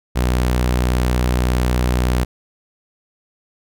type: tone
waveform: sawtooth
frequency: 61.74 Hz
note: B1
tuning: in tune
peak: -11 dBFS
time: 0.15-2.25 s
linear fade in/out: 20 ms
effects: none